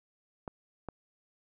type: clicks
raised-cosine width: 1 ms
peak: -24 dBFS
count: 2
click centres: 0.478 / 0.887 s
effects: none